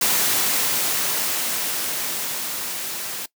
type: noise with level ramp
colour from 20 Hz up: white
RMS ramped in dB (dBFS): -19 to -30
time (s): 0.01-3.26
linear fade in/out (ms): 5
effects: noise-tail reverb RT60 0.1 s tail -21 dB re dry + high-pass 150 Hz 12 dB/octave